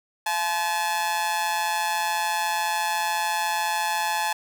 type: tone with amplitude modulation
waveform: sawtooth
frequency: 859 Hz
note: A5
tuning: 42 cents flat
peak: -16 dBFS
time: 0.26-4.33 s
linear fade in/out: 5 ms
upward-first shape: sine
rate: 174 Hz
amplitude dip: 70%
effects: none